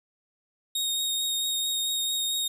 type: tone with vibrato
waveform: sawtooth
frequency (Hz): 3729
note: A#7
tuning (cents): 0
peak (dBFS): -23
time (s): 0.75-2.48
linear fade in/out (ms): 5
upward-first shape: triangle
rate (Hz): 4.5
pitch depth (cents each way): 16
effects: none

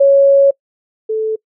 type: tone pair in turn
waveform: sine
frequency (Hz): 554.4 / 437.7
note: C#5 / A4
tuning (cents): 0 / -9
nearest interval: major third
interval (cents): 409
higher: first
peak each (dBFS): -5 / -14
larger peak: first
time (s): 0-0.51 / 1.09-1.36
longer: first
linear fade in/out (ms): 10
effects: noise-tail reverb RT60 0.1 s tail -24 dB re dry

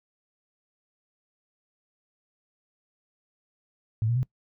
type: tone with pitch steps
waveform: sine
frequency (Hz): 110 / 118.58 / 127.83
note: A2 / A#2 / C3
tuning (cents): 0 / +30 / -40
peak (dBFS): -22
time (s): 4.02-4.23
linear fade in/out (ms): 0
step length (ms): 70
effects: noise-tail reverb RT60 0.1 s tail -22 dB re dry

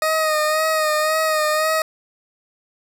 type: tone with vibrato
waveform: 20% pulse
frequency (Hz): 622.3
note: D#5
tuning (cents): 0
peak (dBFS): -12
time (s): 0.02-1.82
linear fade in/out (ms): 2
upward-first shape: sine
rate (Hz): 1.9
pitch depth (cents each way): 36
effects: none

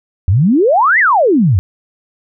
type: exponential two-way sweep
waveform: sine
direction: up then down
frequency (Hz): 82.41 to 2093 to 82.41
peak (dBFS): -7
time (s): 0.28-1.59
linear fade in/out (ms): 0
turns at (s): 0.99
effects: none

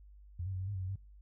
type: tone with pitch steps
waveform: sine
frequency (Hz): 87.3 / 96.1 / 92.6 / 94.3 / 101.9 / 94 / 92.6 / 97.3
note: F2 / G2 / F#2 / F#2 / G#2 / F#2 / F#2 / G2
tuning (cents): 0 / -34 / +2 / +33 / -32 / +28 / +2 / -12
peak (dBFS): -35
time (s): 0.39-0.958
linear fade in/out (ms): 5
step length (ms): 71
effects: noise-tail reverb RT60 0.4 s tail -26 dB re dry + added 50 Hz sine -53 dBFS peak until 1.21 s

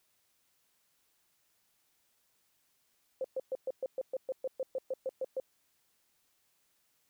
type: tone bursts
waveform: sine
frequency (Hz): 523.3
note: C5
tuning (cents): 0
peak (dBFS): -31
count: 15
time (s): 3.21-5.4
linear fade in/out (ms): 2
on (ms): 34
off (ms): 120
effects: white hiss -74 dBFS RMS until 7.09 s

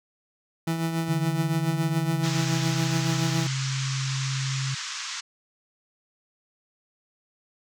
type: tone with tremolo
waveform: 30% pulse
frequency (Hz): 164.2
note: E3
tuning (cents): -6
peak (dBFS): -20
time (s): 0.67-3.47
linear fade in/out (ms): 5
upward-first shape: triangle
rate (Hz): 7.1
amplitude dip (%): 55
type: tone with pitch glide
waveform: sine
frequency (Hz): 146.83 to 133.87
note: D3 to C3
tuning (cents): 0 to +40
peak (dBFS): -26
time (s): 1.08-4.75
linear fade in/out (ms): 10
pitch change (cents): -160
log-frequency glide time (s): 2.07-2.49
type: band-pass noise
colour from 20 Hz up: white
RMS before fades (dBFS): -34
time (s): 2.23-5.21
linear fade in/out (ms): 10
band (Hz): 1000 to 7000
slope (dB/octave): 48
effects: none

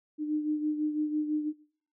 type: beating tone pair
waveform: sine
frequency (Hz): 302.3 / 308.3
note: D#4 / D#4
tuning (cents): -50 / -16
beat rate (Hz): 6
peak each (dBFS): -28 / -36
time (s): 0.18-1.53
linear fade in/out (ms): 50
effects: noise-tail reverb RT60 0.6 s tail -23 dB re dry

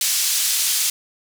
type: band-pass noise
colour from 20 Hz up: pink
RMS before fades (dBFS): -20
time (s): 0.01-0.9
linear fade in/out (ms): 2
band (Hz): 4500 to 13000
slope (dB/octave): 12
effects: none

